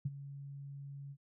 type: tone with ADSR envelope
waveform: sine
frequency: 140 Hz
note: C#3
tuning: 18 cents sharp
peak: -30 dBFS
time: 0.05-1.17 s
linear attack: 8 ms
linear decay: 33 ms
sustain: -14 dB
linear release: 59 ms
effects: none